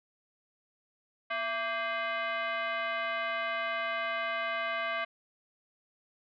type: tone with frequency modulation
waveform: sine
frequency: 246.9 Hz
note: B3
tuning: in tune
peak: -30 dBFS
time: 1.3-5.05 s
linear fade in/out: 10 ms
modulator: 916 Hz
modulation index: 2.5
effects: none